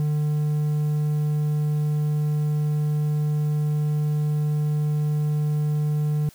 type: tone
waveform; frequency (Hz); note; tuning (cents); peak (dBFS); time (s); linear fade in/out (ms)
triangle; 150; D3; +37; -18; 0-6.29; 0
effects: white hiss -52 dBFS RMS until 6.34 s